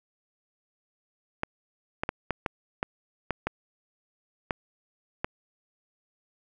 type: clicks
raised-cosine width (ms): 0.5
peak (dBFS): -12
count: 10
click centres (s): 1.434 / 2.035 / 2.091 / 2.307 / 2.462 / 2.829 / 3.307 / 3.47 / 4.508 / 5.245
effects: none